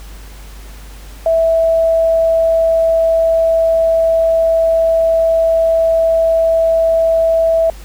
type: tone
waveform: sine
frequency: 656 Hz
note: E5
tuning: 9 cents flat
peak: -9 dBFS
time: 1.26-7.7 s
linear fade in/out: 2 ms
effects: added 50 Hz sine -31 dBFS peak until 7.84 s + pink hiss -40 dBFS RMS until 7.84 s